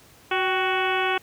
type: harmonic tone with a mistuned harmonic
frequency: 371.5 Hz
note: F#4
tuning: 7 cents sharp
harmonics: 1 / 2 / 3 / 4 / 5 / 6 / 7 / 8 / 9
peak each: -27 / -27 / -29 / -28 / -33 / -32 / -30 / -34 / -37 dBFS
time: 0.31-1.18 s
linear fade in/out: 5 ms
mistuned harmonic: 2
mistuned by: +56 cents
effects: pink hiss -52 dBFS RMS until 1.22 s + high-pass 60 Hz 12 dB/octave